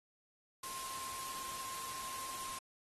sine tone in noise, 1058 Hz, C6, 19 cents sharp, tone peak -45 dBFS, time 0.63-2.59 s, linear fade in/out 5 ms, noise white, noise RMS -45 dBFS, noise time 0.63-2.59 s, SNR -3 dB, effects AAC 32 kbps

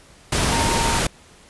sine tone in noise, 922 Hz, A#5, 19 cents flat, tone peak -23 dBFS, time 0.52-0.99 s, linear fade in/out 5 ms, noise pink, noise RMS -20 dBFS, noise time 0.32-1.07 s, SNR -6 dB, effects pink hiss -49 dBFS RMS until 1.49 s + resampled to 24000 Hz

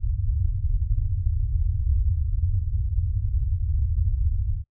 white low-pass noise, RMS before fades -23 dBFS, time 0-4.64 s, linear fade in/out 50 ms, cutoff 100 Hz, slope 48 dB/octave, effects noise-tail reverb RT60 0.1 s tail -26 dB re dry

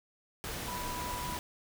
sine tone in noise, 984 Hz, B5, 7 cents flat, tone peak -38 dBFS, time 0.68-1.37 s, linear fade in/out 0 ms, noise pink, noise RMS -39 dBFS, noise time 0.44-1.39 s, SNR -2 dB, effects none

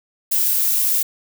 violet noise, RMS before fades -18 dBFS, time 0.31-1.03 s, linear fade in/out 10 ms, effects none

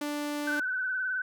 sawtooth tone, 293.7 Hz, D4, in tune, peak -27 dBFS, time 0.01-0.6 s, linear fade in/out 5 ms
sine tone with vibrato, 1508 Hz, F#6, 32 cents sharp, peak -28 dBFS, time 0.47-1.22 s, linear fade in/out 5 ms, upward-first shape sine, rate 19 Hz, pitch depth 42 cents each way
effects none

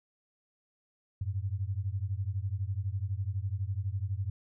sine beating tone pair, 92.5 / 104.5 Hz, F#2 / G#2, 0 / +11 cents, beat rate 12 Hz, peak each -33 / -34 dBFS, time 1.21-4.3 s, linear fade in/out 5 ms, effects none

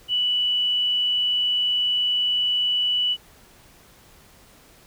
sine tone, 2960 Hz, F#7, in tune, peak -19 dBFS, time 0.08-3.17 s, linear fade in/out 50 ms, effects pink hiss -52 dBFS RMS until 4.86 s

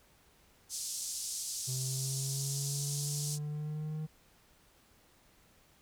pink band-pass noise, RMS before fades -39 dBFS, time 0.69-3.39 s, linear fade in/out 50 ms, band 5200 to 10000 Hz, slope 24 dB/octave
triangle linear sweep, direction up, 129.3 to 156 Hz, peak -33 dBFS, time 1.67-4.07 s, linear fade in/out 20 ms
effects pink hiss -65 dBFS RMS until 5.81 s

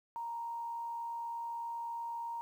sine tone with frequency modulation, 932.3 Hz, A#5, in tune, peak -37 dBFS, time 0.16-2.41 s, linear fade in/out 0 ms, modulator 67.9 Hz, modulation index 0.2, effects 11-bit

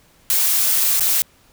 blue noise with dropouts, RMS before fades -17 dBFS, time 0.3-1.22 s, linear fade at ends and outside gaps 0 ms, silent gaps 0.996-1.007 s, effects pink hiss -54 dBFS RMS until 1.52 s

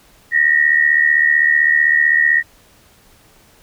sine tone pair together, 1842 / 1917.7 Hz, A#6 / A#6, -21 / +49 cents, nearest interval minor second, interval 70 cents, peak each -13 dBFS, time 0.31-2.43 s, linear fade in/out 50 ms, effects pink hiss -50 dBFS RMS until 3.62 s

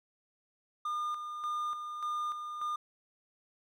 triangle tone with tremolo, 1211 Hz, D#6, 47 cents flat, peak -30 dBFS, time 0.85-2.76 s, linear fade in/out 5 ms, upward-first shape square, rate 1.7 Hz, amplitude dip 50%, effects none

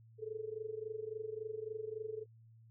sine tone with amplitude modulation, 435.3 Hz, A4, 19 cents flat, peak -36 dBFS, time 0.18-2.26 s, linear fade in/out 50 ms, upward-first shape sine, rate 23.6 Hz, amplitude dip 85%, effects added 113 Hz sine -58 dBFS peak until 2.7 s

